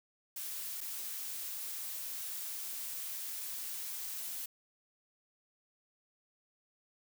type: noise with dropouts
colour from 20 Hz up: blue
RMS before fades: -41 dBFS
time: 0.36-4.46 s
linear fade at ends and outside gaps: 5 ms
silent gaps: 0.807-0.811 s
effects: none